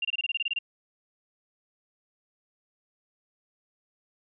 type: tone bursts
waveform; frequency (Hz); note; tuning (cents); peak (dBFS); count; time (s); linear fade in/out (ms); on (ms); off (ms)
sine; 2784; F7; -6; -25; 11; 0.02-0.589; 5; 29; 25
effects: none